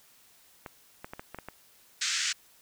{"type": "clicks", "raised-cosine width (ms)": 0.5, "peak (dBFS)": -24, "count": 7, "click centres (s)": [0.662, 1.045, 1.135, 1.195, 1.346, 1.387, 1.486]}
{"type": "band-pass noise", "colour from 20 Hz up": "white", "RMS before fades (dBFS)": -30, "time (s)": [2.01, 2.33], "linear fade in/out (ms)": 10, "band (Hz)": [1400, 7400], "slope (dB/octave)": 48}
{"effects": ["white hiss -60 dBFS RMS until 2.61 s"]}